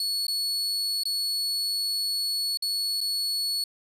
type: tone with dropouts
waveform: 40% pulse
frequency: 4399 Hz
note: C#8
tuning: 14 cents flat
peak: -24 dBFS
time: 0-3.64 s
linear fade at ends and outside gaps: 2 ms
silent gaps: 0.268-0.281 / 1.035-1.054 / 2.573-2.623 / 3.006-3.012 s
effects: resampled to 32000 Hz